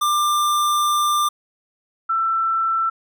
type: tone pair in turn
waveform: square / sine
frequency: 1190 / 1335.7 Hz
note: D6 / E6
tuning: +22 / +22 cents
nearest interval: major second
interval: 200 cents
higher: second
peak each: -17 dBFS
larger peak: neither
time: 0.01-1.29 / 2.09-2.9 s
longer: first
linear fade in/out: 10 ms
effects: none